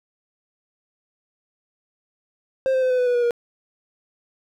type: tone with pitch steps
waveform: triangle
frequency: 528 / 520.1 / 512.4 / 504.7 / 497.2 / 489.8 / 482.5 / 475.3 Hz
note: C5 / C5 / C5 / B4 / B4 / B4 / B4 / A#4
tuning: +16 / -10 / -36 / +38 / +12 / -14 / -40 / +34 cents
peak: -15 dBFS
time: 2.66-3.308 s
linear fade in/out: 0 ms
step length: 81 ms
effects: none